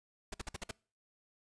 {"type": "noise bursts", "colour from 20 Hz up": "pink", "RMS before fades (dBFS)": -40, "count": 6, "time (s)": [0.32, 0.712], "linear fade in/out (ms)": 5, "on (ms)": 22, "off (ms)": 52, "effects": ["noise-tail reverb RT60 0.4 s tail -25 dB re dry", "resampled to 22050 Hz"]}